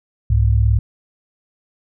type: tone pair together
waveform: sine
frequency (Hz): 65.8 / 104.45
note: C2 / G#2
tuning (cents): +10 / +10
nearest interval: minor sixth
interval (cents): 800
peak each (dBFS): -14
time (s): 0.3-0.79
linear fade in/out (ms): 5
effects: none